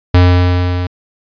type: tone with level ramp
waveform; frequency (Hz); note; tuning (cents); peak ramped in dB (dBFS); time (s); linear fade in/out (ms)
square; 89.5; F2; +43; -4 to -16; 0.14-0.87; 5
effects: resampled to 11025 Hz